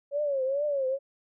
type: tone with vibrato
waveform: sine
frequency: 556 Hz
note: C#5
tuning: 5 cents sharp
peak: -25 dBFS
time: 0.11-0.99 s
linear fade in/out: 50 ms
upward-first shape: triangle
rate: 2.3 Hz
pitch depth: 140 cents each way
effects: none